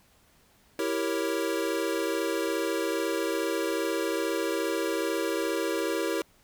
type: chord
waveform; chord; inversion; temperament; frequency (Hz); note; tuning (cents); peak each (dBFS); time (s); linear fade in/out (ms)
square; E diminished seventh; none; equal; 329.6 / 392 / 466.2 / 554.4; E4 / G4 / Bb4 / Db5; 0 / 0 / 0 / 0; -32 / -33 / -33 / -35; 0.79-6.22; 2
effects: pink hiss -62 dBFS RMS until 6.43 s